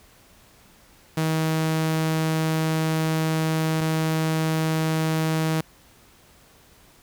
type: tone pair in turn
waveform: sawtooth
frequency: 159.1 / 159.1 Hz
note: D#3 / D#3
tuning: +39 / +39 cents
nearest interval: unison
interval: 0 cents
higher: neither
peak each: -17 dBFS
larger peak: neither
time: 1.17-3.81 / 3.81-5.61 s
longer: first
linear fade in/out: 5 ms
effects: pink hiss -54 dBFS RMS until 7.02 s